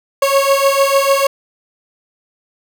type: beating tone pair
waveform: 30% pulse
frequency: 547 / 553.7 Hz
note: C#5 / C#5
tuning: -23 / -2 cents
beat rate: 6.7 Hz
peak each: -11 dBFS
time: 0.22-1.27 s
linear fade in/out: 5 ms
effects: none